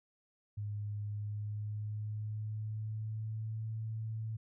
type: tone with pitch glide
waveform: sine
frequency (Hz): 103.83 to 110.64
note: G#2 to A2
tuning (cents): 0 to +10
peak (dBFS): -36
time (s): 0.57-4.37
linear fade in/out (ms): 10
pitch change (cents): +110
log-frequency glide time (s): 1.08-3.69
effects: none